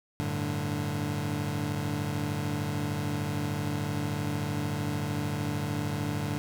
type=chord; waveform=25% pulse; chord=G suspended second; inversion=none; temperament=equal with one note detuned; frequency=96.76 / 110 / 146.83 Hz; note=G2 / A2 / D3; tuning=-22 / 0 / 0 cents; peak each=-31 / -32 / -28 dBFS; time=0.2-6.38 s; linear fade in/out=0 ms; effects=none